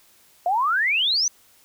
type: exponential sweep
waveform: sine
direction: up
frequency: 680 to 6180 Hz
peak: -18 dBFS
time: 0.46-1.28 s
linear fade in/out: 2 ms
effects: white hiss -56 dBFS RMS until 1.64 s